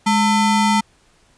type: ring-modulated tone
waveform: square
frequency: 554.4 Hz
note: C#5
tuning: in tune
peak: -11 dBFS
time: 0.06-0.81 s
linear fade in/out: 10 ms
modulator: 346 Hz
effects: pink hiss -56 dBFS RMS until 1.37 s + resampled to 22050 Hz